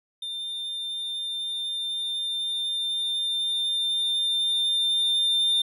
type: tone with level ramp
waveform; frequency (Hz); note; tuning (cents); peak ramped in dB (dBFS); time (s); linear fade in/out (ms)
triangle; 3602; A7; +40; -29 to -18; 0.22-5.62; 5
effects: resampled to 32000 Hz